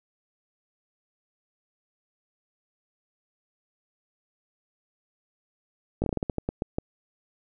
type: slowing click train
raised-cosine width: 2 ms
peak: -13 dBFS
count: 12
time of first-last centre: 6.02-6.785 s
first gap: 19 ms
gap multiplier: 1.24
effects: none